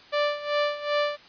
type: tone with tremolo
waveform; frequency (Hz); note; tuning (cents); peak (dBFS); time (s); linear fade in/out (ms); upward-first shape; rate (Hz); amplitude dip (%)
sawtooth; 587.3; D5; 0; -17; 0.12-1.17; 20; sine; 2.6; 80
effects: white hiss -50 dBFS RMS until 1.28 s + resampled to 11025 Hz